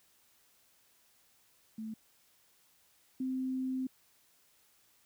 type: tone pair in turn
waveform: sine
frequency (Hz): 220 / 259.8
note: A3 / C4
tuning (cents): 0 / -12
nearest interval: minor third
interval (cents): 288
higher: second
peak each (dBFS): -38 / -32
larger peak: second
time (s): 1.78-1.94 / 3.2-3.87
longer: second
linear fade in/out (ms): 5
effects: white hiss -68 dBFS RMS until 5.05 s